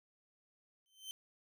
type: tone with exponential growth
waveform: sawtooth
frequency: 3092 Hz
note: G7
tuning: 24 cents flat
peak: -37 dBFS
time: 0.86-1.11 s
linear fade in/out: 0 ms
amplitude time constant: 53 ms
effects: none